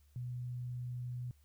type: tone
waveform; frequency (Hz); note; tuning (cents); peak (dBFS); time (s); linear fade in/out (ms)
sine; 123.47; B2; 0; -38; 0.16-1.31; 0
effects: added 72 Hz sine -63 dBFS peak until 1.44 s + white hiss -75 dBFS RMS until 1.44 s